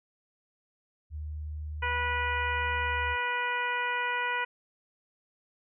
sine tone, 76 Hz, D#2, 40 cents flat, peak -34 dBFS, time 1.1-3.17 s, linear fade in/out 50 ms
harmonic tone, 488.7 Hz, B4, 18 cents flat, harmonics 1 / 2 / 3 / 4 / 5 / 6, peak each -40 / -32 / -33 / -34 / -36 / -42 dBFS, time 1.82-4.45 s, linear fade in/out 10 ms
effects none

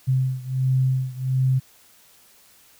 sine beating tone pair, 130 / 131.4 Hz, C3 / C3, -11 / +8 cents, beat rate 1.4 Hz, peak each -21 / -23 dBFS, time 0.07-1.6 s, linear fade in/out 20 ms, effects white hiss -54 dBFS RMS until 2.79 s

